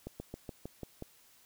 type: slowing click train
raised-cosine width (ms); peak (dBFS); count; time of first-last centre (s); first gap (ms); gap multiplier
2; -27; 7; 0.07-1.024; 130; 1.08
effects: white hiss -63 dBFS RMS until 1.45 s